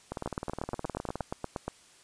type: two click trains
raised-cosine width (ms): 1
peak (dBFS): -18 / -20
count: 13 / 22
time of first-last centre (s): 0.26-1.68 / 0.12-1.208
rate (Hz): 8.45 / 19.3
effects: white hiss -58 dBFS RMS until 2.03 s + resampled to 22050 Hz